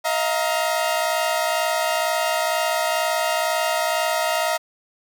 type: chord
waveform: sawtooth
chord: Eb suspended second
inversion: none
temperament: equal with one note detuned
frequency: 636.4 / 698.5 / 932.3 Hz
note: Eb5 / F5 / Bb5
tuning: +39 / 0 / 0 cents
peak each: -19 / -21 / -22 dBFS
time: 0.04-4.58 s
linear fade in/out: 20 ms
effects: none